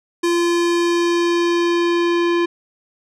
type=tone with low-pass filter sweep; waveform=square; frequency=344.1 Hz; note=F4; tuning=26 cents flat; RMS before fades=-17 dBFS; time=0.23-2.46 s; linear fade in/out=10 ms; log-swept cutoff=9100 to 3100 Hz; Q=0.94; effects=none